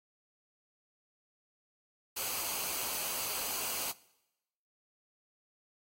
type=noise with comb filter; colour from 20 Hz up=white; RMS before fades=-36 dBFS; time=2.16-3.92 s; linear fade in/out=10 ms; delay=0.55 ms; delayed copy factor=-0.5; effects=noise-tail reverb RT60 0.9 s tail -21 dB re dry + AAC 48 kbps